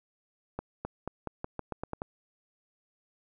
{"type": "accelerating click train", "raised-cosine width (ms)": 1, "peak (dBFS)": -20, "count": 10, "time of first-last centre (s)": [0.59, 2.019], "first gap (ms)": 260, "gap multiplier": 0.87, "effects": []}